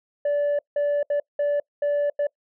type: tone bursts at uneven times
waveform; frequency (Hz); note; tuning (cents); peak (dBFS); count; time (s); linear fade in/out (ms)
sine; 580; D5; -22; -17; 6; 0.25-0.59 / 0.76-1.03 / 1.1-1.2 / 1.39-1.6 / 1.82-2.1 / 2.19-2.27; 5
effects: noise-tail reverb RT60 0.1 s tail -26 dB re dry + tanh soft clip ceiling -19 dBFS